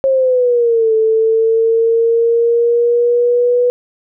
sine exponential two-way sweep, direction down then up, 541 to 440 to 491.3 Hz, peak -9 dBFS, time 0.04-3.7 s, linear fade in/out 0 ms, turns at 0.94 s, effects none

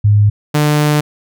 sine / sawtooth tone pair in turn, 103.9 / 149.38 Hz, G#2 / D3, +1 / +30 cents, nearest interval tritone, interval 629 cents, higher second, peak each -6 dBFS, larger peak neither, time 0.04-0.3 / 0.54-1.01 s, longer second, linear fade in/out 10 ms, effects none

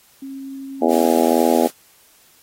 sine tone with pitch glide, 270.9 to 272.5 Hz, C#4 to C#4, -40 to -29 cents, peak -29 dBFS, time 0.22-1.07 s, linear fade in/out 5 ms, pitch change +11 cents, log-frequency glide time 0.61-0.94 s
harmonic tone, 82.41 Hz, E2, in tune, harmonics 3 / 4 / 5 / 6 / 7 / 8 / 9 / 10, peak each -19 / -20 / -21 / -22 / -22 / -23 / -24 / -24 dBFS, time 0.81-1.68 s, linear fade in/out 20 ms
white high-pass noise, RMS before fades -32 dBFS, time 0.88-1.72 s, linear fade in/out 50 ms, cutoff 250 Hz, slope 12 dB/octave
effects white hiss -53 dBFS RMS until 2.42 s + AAC 48 kbps

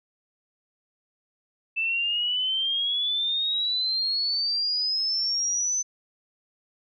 sine exponential sweep, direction up, 2637 to 6130 Hz, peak -23 dBFS, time 1.76-5.83 s, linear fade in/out 20 ms, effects none

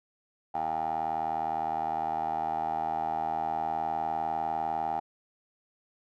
15% pulse tone with band-pass filter, 79.8 Hz, D#2, 44 cents sharp, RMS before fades -31 dBFS, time 0.54-5 s, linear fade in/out 10 ms, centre 780 Hz, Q 8.6, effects none

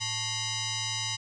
sine tone with frequency modulation, 1100 Hz, C#6, 14 cents flat, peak -29 dBFS, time 0-1.17 s, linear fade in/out 20 ms, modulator 991 Hz, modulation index 5.9, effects none

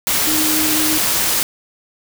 sine tone in noise, 309.3 Hz, D#4, 10 cents flat, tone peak -20 dBFS, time 0.27-0.98 s, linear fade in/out 0 ms, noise white, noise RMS -17 dBFS, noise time 0.07-1.43 s, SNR -6 dB, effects none

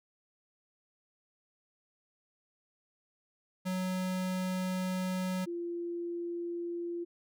square / sine tone pair in turn, 185 / 344.2 Hz, F#3 / F4, 0 / -25 cents, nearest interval major seventh, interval 1075 cents, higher second, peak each -32 / -34 dBFS, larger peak first, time 3.65-5.46 / 5.46-7.05 s, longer first, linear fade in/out 20 ms, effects none

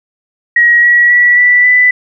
sine tone with pitch steps, 1900 / 1922.1 / 1944.4 / 1967 / 1989.9 Hz, A#6 / B6 / B6 / B6 / B6, +33 / -47 / -28 / -7 / +13 cents, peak -4 dBFS, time 0.56-1.91 s, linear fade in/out 5 ms, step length 270 ms, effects none

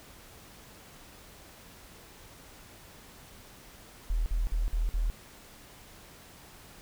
sine tone bursts, 40.23 Hz, E1, 41 cents flat, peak -25 dBFS, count 5, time 4.1-5.1 s, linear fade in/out 0 ms, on 160 ms, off 50 ms, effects pink hiss -52 dBFS RMS until 6.81 s

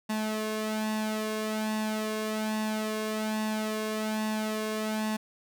sawtooth tone with flanger, 216.3 Hz, A3, 29 cents flat, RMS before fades -31 dBFS, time 0.09-5.17 s, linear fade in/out 10 ms, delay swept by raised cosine 1.1 to 1.82 ms, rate 1.2 Hz, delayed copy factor +0.65, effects none

